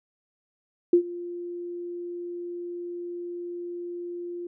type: tone with ADSR envelope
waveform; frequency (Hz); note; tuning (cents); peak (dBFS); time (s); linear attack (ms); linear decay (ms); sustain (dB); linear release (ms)
sine; 349.2; F4; 0; -12; 0.93-4.47; 4; 87; -20; 4
effects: none